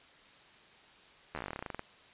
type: slowing click train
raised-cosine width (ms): 0.5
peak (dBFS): -23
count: 18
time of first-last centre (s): 1.35-1.794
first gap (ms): 12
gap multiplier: 1.09
effects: white hiss -58 dBFS RMS until 2.13 s + resampled to 8000 Hz